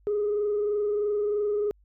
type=tone with frequency modulation; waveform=sine; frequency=415.3 Hz; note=G#4; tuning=in tune; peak=-22 dBFS; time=0.07-1.71 s; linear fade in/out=0 ms; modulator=23.1 Hz; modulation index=0.35; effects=tanh soft clip ceiling -20 dBFS + added 50 Hz sine -57 dBFS peak until 1.84 s